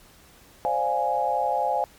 sine chord, D half-diminished seventh, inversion third, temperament equal, 523.3 / 587.3 / 698.5 / 830.6 Hz, C5 / D5 / F5 / Ab5, 0 / 0 / 0 / 0 cents, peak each -29 / -30 / -27 / -24 dBFS, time 0.65-1.84 s, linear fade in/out 0 ms, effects pink hiss -53 dBFS RMS until 1.98 s + MP3 96 kbps

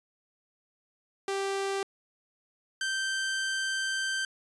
sawtooth tone pair in turn, 392 / 1560.3 Hz, G4 / G6, 0 / -9 cents, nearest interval 2 octaves, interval 2391 cents, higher second, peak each -25 dBFS, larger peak neither, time 1.28-1.83 / 2.81-4.25 s, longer second, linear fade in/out 2 ms, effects resampled to 22050 Hz

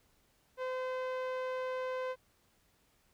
sawtooth tone with low-pass filter, 513 Hz, C5, 34 cents flat, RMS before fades -37 dBFS, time 0.57-2.16 s, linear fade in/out 50 ms, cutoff 2200 Hz, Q 0.54, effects pink hiss -71 dBFS RMS until 3.13 s

